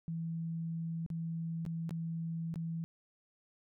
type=tone with dropouts; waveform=sine; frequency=164.81 Hz; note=E3; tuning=in tune; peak=-35 dBFS; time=0.08-2.84 s; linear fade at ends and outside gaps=0 ms; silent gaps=1.063-1.102 / 1.652-1.663 / 1.893-1.908 / 2.541-2.558 s; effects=none